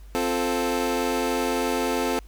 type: chord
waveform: 25% pulse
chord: F major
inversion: second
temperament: equal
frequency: 261.6 / 349.2 / 440 Hz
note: C4 / F4 / A4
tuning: 0 / 0 / 0 cents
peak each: -23 / -25 / -23 dBFS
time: 0.15-2.19 s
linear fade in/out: 0 ms
effects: added 50 Hz sine -41 dBFS peak until 2.27 s + pink hiss -58 dBFS RMS until 2.27 s